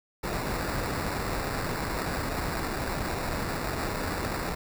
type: noise with sample-and-hold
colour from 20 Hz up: pink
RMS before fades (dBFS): -31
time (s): 0.23-4.55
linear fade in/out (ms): 10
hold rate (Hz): 3150
effects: none